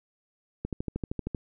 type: click train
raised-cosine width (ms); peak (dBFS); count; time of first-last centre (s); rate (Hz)
3; -18; 10; 0.65-1.348; 12.9
effects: none